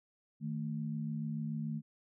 sine tone pair together, 155.56 / 222.5 Hz, D#3 / A3, 0 / +20 cents, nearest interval tritone, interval 620 cents, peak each -37 / -38 dBFS, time 0.4-1.82 s, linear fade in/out 50 ms, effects none

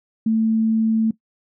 sine tone, 222.2 Hz, A3, 17 cents sharp, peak -15 dBFS, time 0.26-1.11 s, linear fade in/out 5 ms, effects noise-tail reverb RT60 0.1 s tail -18 dB re dry

